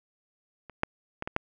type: clicks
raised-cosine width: 0.5 ms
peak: -29 / -9 / -18 / -18 / -10 dBFS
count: 5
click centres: 0.697 / 0.834 / 1.224 / 1.275 / 1.364 s
effects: none